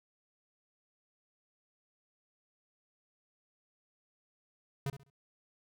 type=tone with echo; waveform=square; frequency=138.59 Hz; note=C#3; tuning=in tune; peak=-33 dBFS; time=4.86-4.9 s; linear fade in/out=2 ms; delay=67 ms; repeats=3; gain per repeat=-12 dB; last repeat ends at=5.101 s; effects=none